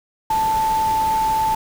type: tone in noise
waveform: sine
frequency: 880 Hz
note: A5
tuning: in tune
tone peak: -16 dBFS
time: 0.3-1.55 s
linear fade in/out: 5 ms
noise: pink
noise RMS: -31 dBFS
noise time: 0.3-1.55 s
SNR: +12 dB
effects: none